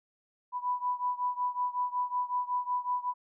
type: beating tone pair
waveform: sine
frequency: 987.8 / 993.2 Hz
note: B5 / B5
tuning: 0 / +9 cents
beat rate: 5.4 Hz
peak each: -31 / -33 dBFS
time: 0.52-3.14 s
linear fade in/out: 50 ms
effects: none